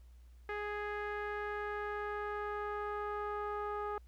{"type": "tone with low-pass filter sweep", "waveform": "sawtooth", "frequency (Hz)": 415.3, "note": "G#4", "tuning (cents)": 0, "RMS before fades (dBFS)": -39, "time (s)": [0.49, 3.98], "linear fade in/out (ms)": 2, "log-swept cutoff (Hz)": [1900, 1200], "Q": 2.8, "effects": ["added 60 Hz sine -54 dBFS peak until 4.07 s", "pink hiss -74 dBFS RMS until 4.07 s"]}